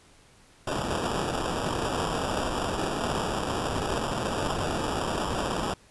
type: noise with sample-and-hold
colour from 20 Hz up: white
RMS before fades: -29 dBFS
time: 0.67-5.74 s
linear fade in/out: 5 ms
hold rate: 2100 Hz
effects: pink hiss -57 dBFS RMS until 5.9 s + resampled to 24000 Hz